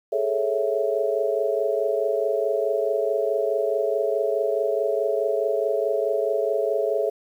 sine chord, A major seventh, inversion third, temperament equal, 415.3 / 440 / 554.4 / 659.3 Hz, G#4 / A4 / C#5 / E5, 0 / 0 / 0 / 0 cents, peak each -26 dBFS, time 0.12-7.1 s, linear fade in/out 10 ms, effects 9-bit

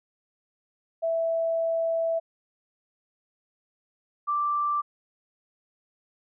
sine tone pair in turn, 659.3 / 1174.7 Hz, E5 / D6, 0 / 0 cents, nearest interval minor seventh, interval 1000 cents, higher second, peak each -23 dBFS, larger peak neither, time 1.02-2.2 / 4.27-4.82 s, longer first, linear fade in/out 20 ms, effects none

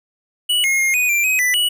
square tone with pitch steps, 2942 / 2151 / 2134 / 2482 / 2362 / 2526 / 1987 / 2935 Hz, F#7 / C7 / C7 / D#7 / D7 / D#7 / B6 / F#7, -11 / +47 / +34 / -5 / +9 / +26 / +10 / -15 cents, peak -15 dBFS, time 0.49-1.69 s, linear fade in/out 10 ms, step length 150 ms, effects none

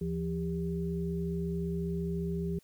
sine tone cluster, 75.5 / 170.1 / 399 Hz, D2 / F3 / G4, +48 / -45 / +31 cents, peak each -39 / -32 / -37 dBFS, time 0.01-2.59 s, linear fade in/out 5 ms, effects white hiss -66 dBFS RMS until 2.63 s

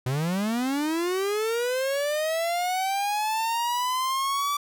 45% pulse linear sweep, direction up, 121.9 to 1162 Hz, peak -24 dBFS, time 0.06-4.57 s, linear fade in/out 5 ms, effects none

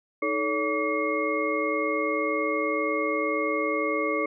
sine tone cluster, 313.5 / 435.4 / 564 / 1149 / 2151 Hz, D#4 / A4 / C#5 / D6 / C7, +13 / -18 / +30 / -38 / +47 cents, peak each -30 dBFS, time 0.22-4.26 s, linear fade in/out 5 ms, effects none

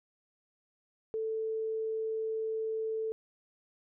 sine tone, 441.9 Hz, A4, 7 cents sharp, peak -31 dBFS, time 1.14-3.12 s, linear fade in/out 0 ms, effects none

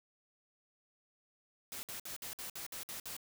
white noise bursts, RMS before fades -44 dBFS, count 9, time 1.72-3.166 s, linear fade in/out 0 ms, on 110 ms, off 57 ms, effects none

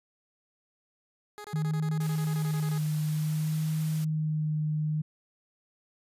15% pulse tone bursts, 416.7 Hz, G#4, 6 cents sharp, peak -34 dBFS, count 16, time 1.38-2.778 s, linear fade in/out 0 ms, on 63 ms, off 26 ms
sine tone with vibrato, 154.8 Hz, D#3, 9 cents flat, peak -26 dBFS, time 1.53-5.02 s, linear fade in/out 10 ms, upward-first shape sine, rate 0.55 Hz, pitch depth 20 cents each way
white noise, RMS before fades -45 dBFS, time 2-4.05 s, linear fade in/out 10 ms
effects resampled to 32000 Hz

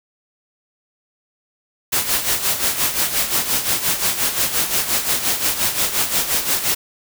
white noise with tremolo, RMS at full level -17 dBFS, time 1.92-6.75 s, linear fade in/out 10 ms, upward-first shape sine, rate 5.7 Hz, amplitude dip 65%, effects none

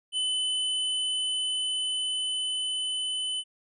square tone with level ramp, 3019 Hz, F#7, 34 cents sharp, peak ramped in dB -26 to -29 dBFS, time 0.12-3.44 s, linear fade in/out 50 ms, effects resampled to 24000 Hz

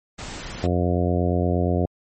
pink noise, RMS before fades -34 dBFS, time 0.18-0.67 s, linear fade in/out 10 ms
harmonic tone, 88.5 Hz, F2, 23 cents sharp, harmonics 1 / 2 / 3 / 4 / 5 / 6 / 7 / 8, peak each -22 / -25 / -27 / -28 / -29 / -30 / -30 / -31 dBFS, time 0.63-1.86 s, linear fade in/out 5 ms
effects MP3 32 kbps

